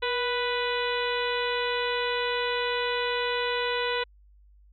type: harmonic tone with a mistuned harmonic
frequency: 493.9 Hz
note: B4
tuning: in tune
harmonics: 1 / 2 / 3 / 4 / 5 / 6 / 7 / 8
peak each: -29 / -32 / -34 / -35 / -36 / -37 / -37 / -38 dBFS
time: 0.02-4.04 s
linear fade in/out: 10 ms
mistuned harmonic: 1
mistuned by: -42 cents
effects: added 50 Hz sine -53 dBFS peak until 4.72 s